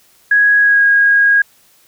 sine tone with pitch glide, 1661.2 to 1638.3 Hz, G#6 to G#6, 0 to -24 cents, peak -7 dBFS, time 0.31-1.42 s, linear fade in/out 5 ms, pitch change -24 cents, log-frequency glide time 0.59-0.84 s, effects white hiss -51 dBFS RMS until 1.87 s

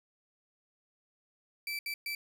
30% pulse tone bursts at uneven times, 2324 Hz, D7, 19 cents flat, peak -32 dBFS, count 3, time 1.67-1.79 / 1.86-1.94 / 2.06-2.15 s, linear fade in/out 2 ms, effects none

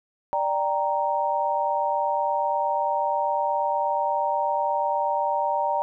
sine chord, G minor, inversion second, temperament equal with one note detuned, 589 / 784 / 932.3 Hz, D5 / G5 / Bb5, +5 / 0 / 0 cents, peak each -27 / -27 / -24 dBFS, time 0.33-5.82 s, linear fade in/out 0 ms, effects none

